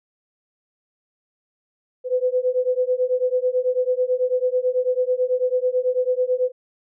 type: beating tone pair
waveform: sine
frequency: 500 / 509.1 Hz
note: B4 / C5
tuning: +21 / -47 cents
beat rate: 9.1 Hz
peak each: -21 dBFS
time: 2.04-6.52 s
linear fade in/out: 50 ms
effects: none